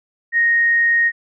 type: tone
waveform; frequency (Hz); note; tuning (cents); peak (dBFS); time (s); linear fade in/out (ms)
sine; 1864.7; A#6; 0; -12; 0.32-1.12; 50
effects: none